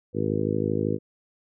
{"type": "harmonic tone", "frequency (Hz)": 52.8, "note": "G#1", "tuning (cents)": 29, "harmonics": [2, 3, 4, 5, 6, 7, 8, 9], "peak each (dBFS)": [-31, -31, -31, -31, -31, -31, -31, -31], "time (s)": [0.13, 0.99], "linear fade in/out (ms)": 50, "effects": []}